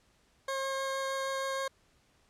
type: tone with vibrato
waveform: 20% pulse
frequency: 538 Hz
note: C5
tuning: 48 cents sharp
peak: -27 dBFS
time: 0.48-1.68 s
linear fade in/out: 5 ms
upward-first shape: triangle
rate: 6.4 Hz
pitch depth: 8 cents each way
effects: pink hiss -68 dBFS RMS until 2.29 s + low-pass 9000 Hz 12 dB/octave